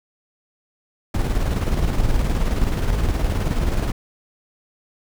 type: noise with tremolo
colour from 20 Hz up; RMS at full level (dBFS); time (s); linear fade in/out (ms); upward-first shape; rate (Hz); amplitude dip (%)
brown; -18; 1.14-3.92; 5; square; 19; 40
effects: none